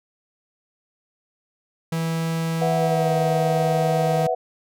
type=tone with pitch glide; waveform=45% pulse; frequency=163.7 to 157.85 Hz; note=E3 to D#3; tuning=-12 to +25 cents; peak=-22 dBFS; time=1.92-4.27 s; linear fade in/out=5 ms; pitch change=-63 cents; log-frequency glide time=2.72-3.12 s
type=chord; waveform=sine; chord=B suspended fourth; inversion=none; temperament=equal; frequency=493.9 / 659.3 / 740 Hz; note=B4 / E5 / F#5; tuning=0 / 0 / 0 cents; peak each=-24 dBFS; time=2.61-4.35 s; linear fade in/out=10 ms
effects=none